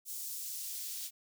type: noise with high-pass filter sweep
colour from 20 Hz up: white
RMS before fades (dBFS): -41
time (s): 0.05-1.11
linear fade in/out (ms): 50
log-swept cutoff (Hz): 7000 to 3800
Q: 0.9
effects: none